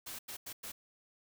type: noise bursts at uneven times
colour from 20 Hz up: white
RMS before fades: -44 dBFS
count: 4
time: 0.06-0.19 / 0.28-0.37 / 0.46-0.53 / 0.63-0.72 s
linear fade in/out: 10 ms
effects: none